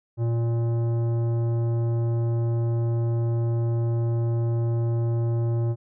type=tone with tanh clipping; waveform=sine; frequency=116.54 Hz; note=A#2; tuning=in tune; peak=-23 dBFS; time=0.17-5.76 s; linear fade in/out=50 ms; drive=13 dB; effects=none